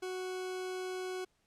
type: tone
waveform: 40% pulse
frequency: 370 Hz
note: F#4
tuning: in tune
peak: -36 dBFS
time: 0.02-1.25 s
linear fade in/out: 10 ms
effects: pink hiss -75 dBFS RMS until 1.46 s + low-pass 10000 Hz 12 dB/octave